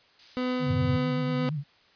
violet noise, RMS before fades -38 dBFS, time 0.19-0.74 s, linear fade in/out 2 ms
30% pulse tone with tremolo, 251.9 Hz, B3, 34 cents sharp, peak -23 dBFS, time 0.37-1.49 s, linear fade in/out 0 ms, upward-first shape triangle, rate 2 Hz, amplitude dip 30%
sine tone with vibrato, 148.3 Hz, D3, 17 cents sharp, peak -28 dBFS, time 0.59-1.64 s, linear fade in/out 50 ms, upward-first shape sine, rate 8.7 Hz, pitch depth 110 cents each way
sine chord, F# diminished, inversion none, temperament equal, 92.5 / 110 / 130.81 Hz, F#2 / A2 / C3, 0 / 0 / 0 cents, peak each -30 dBFS, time 0.66-1 s, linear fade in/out 50 ms
effects white hiss -60 dBFS RMS until 1.95 s + resampled to 11025 Hz

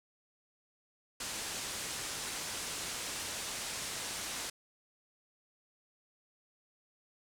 white low-pass noise, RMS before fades -40 dBFS, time 1.2-4.5 s, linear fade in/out 5 ms, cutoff 9400 Hz, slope 24 dB/octave, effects none

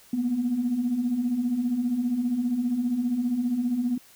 sine beating tone pair, 231.5 / 246.5 Hz, A#3 / B3, -12 / -3 cents, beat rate 15 Hz, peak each -30 / -23 dBFS, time 0.13-3.98 s, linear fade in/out 5 ms, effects tanh soft clip ceiling -16 dBFS + white hiss -54 dBFS RMS until 4.15 s

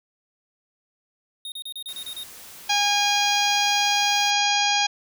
square tone bursts, 3713 Hz, A#7, 8 cents flat, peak -32 dBFS, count 8, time 1.45-2.234 s, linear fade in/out 2 ms, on 70 ms, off 32 ms
white noise, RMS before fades -43 dBFS, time 1.88-4.31 s, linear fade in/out 10 ms
harmonic tone, 817 Hz, G#5, 29 cents flat, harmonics 1 / 2 / 3 / 4 / 5 / 6 / 7 / 8, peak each -23 / -30 / -26 / -25 / -30 / -28 / -32 / -31 dBFS, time 2.69-4.87 s, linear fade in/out 10 ms
effects none

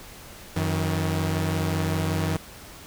sawtooth tone pair together, 92.06 / 158.8 Hz, F#2 / D#3, -8 / +36 cents, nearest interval major sixth, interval 944 cents, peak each -22 dBFS, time 0.56-2.37 s, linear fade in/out 5 ms, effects pink hiss -44 dBFS RMS until 2.86 s

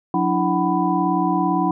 sine tone cluster, 180.3 / 291.9 / 329.7 / 749 / 993 Hz, F#3 / D4 / E4 / F#5 / B5, -45 / -10 / 0 / +21 / +9 cents, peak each -23 dBFS, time 0.14-1.71 s, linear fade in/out 2 ms, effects none

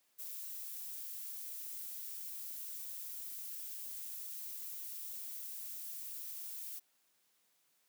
violet noise, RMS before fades -45 dBFS, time 0.18-6.8 s, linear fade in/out 20 ms, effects white hiss -75 dBFS RMS until 7.88 s + high-pass 150 Hz 12 dB/octave

